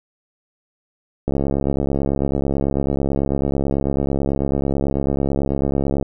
click train, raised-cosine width 2 ms, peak -7 dBFS, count 329, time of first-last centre 1.28-6.027 s, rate 69.1 Hz, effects none

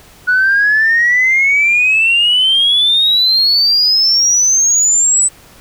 sine exponential sweep, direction up, 1464 to 8050 Hz, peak -7 dBFS, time 0.27-5.29 s, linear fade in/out 20 ms, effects tanh soft clip ceiling -4 dBFS + pink hiss -42 dBFS RMS until 5.6 s

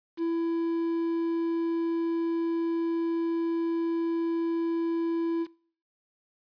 triangle tone with quantisation, 333.2 Hz, E4, 19 cents sharp, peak -23 dBFS, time 0.17-5.47 s, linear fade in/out 50 ms, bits 8, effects noise-tail reverb RT60 0.5 s tail -23 dB re dry + resampled to 11025 Hz

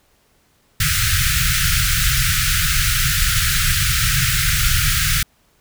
pink band-stop noise, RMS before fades -17 dBFS, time 0.8-5.23 s, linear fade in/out 5 ms, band 160 to 1300 Hz, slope 96 dB/octave, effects pink hiss -59 dBFS RMS until 5.6 s

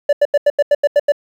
triangle tone bursts, 580 Hz, D5, 22 cents flat, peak -6 dBFS, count 9, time 0.09-1.121 s, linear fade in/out 5 ms, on 39 ms, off 85 ms, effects 8-bit

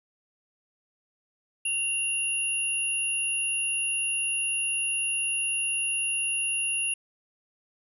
sine tone pair together, 2770 / 10458 Hz, F7 / E9, -15 / -15 cents, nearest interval octave + major seventh, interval 2300 cents, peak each -28 dBFS, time 1.65-6.94 s, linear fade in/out 5 ms, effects none

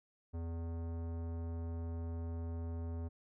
sine tone with tanh clipping, 83.4 Hz, E2, 21 cents sharp, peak -40 dBFS, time 0.33-3.09 s, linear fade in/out 20 ms, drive 18 dB, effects none

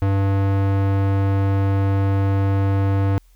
square tone with low-pass filter, 98 Hz, G2, in tune, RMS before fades -18 dBFS, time 0.02-3.18 s, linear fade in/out 0 ms, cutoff 1700 Hz, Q 0.54, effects added 42 Hz sine -49 dBFS peak until 3.35 s + white hiss -62 dBFS RMS until 3.35 s

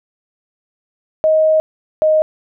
sine tone pair in turn, 628 / 622.6 Hz, D#5 / D#5, +16 / +1 cents, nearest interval unison, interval 15 cents, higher first, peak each -9 dBFS, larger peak neither, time 1.24-1.6 / 2.02-2.22 s, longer first, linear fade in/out 0 ms, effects none

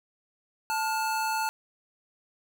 square tone pair together, 880 / 1423.2 Hz, A5 / F6, 0 / +32 cents, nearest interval minor sixth, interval 832 cents, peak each -28 / -34 dBFS, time 0.7-1.49 s, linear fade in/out 0 ms, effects none

